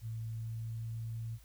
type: tone with pitch glide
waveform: sine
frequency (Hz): 112.7 to 113.88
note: A2 to A#2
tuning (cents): +42 to -40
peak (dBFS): -37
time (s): 0.01-1.39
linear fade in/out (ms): 50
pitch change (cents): +18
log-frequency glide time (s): 0.3-1.19
effects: added 56 Hz sine -56 dBFS peak until 1.44 s + white hiss -65 dBFS RMS until 1.44 s